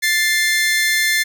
sawtooth tone pair together, 1760 / 2097 Hz, A6 / C7, 0 / +3 cents, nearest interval minor third, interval 303 cents, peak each -14 dBFS, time 0.02-1.24 s, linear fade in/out 20 ms, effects none

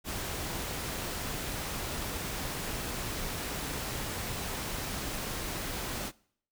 pink noise, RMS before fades -36 dBFS, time 0.04-6.12 s, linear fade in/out 50 ms, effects noise-tail reverb RT60 0.6 s tail -23 dB re dry

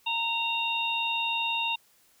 harmonic tone, 923 Hz, A#5, 17 cents flat, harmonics 1 / 3 / 4, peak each -31 / -29 / -32 dBFS, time 0.06-1.76 s, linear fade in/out 10 ms, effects white hiss -63 dBFS RMS until 2.2 s

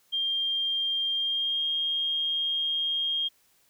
sine tone with pitch glide, 3196 to 3231 Hz, G7 to G#7, +33 to -48 cents, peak -25 dBFS, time 0.12-3.29 s, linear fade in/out 20 ms, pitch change +19 cents, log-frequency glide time 1.12-1.64 s, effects white hiss -65 dBFS RMS until 3.69 s

